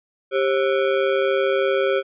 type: ring-modulated tone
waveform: square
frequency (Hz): 466.2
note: A#4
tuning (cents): 0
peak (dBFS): -15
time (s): 0.31-2.03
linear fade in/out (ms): 50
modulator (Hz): 71.6
effects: resampled to 8000 Hz